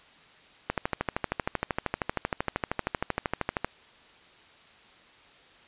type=click train; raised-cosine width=0.5 ms; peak=-11 dBFS; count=39; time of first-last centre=0.7-3.646 s; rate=12.9 Hz; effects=white hiss -55 dBFS RMS until 5.67 s + resampled to 8000 Hz